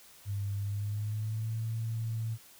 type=tone with pitch glide; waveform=sine; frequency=100.4 to 112.7 Hz; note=G2 to A2; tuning=+42 to +42 cents; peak=-31 dBFS; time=0.25-2.38 s; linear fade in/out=50 ms; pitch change=+200 cents; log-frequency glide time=0.62-1.57 s; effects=white hiss -56 dBFS RMS until 2.59 s